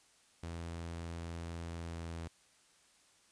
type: tone with pitch glide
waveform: sawtooth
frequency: 84.1 to 83.23 Hz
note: E2 to E2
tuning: +35 to +17 cents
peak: -37 dBFS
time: 0.43-2.28 s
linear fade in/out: 5 ms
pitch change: -18 cents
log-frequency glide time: 1.76-2.15 s
effects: white hiss -67 dBFS RMS until 3.31 s + resampled to 22050 Hz